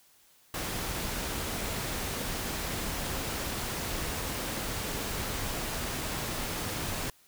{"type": "noise", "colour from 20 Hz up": "pink", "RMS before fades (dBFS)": -34, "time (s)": [0.54, 7.1], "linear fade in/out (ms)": 2, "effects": ["white hiss -62 dBFS RMS until 7.27 s"]}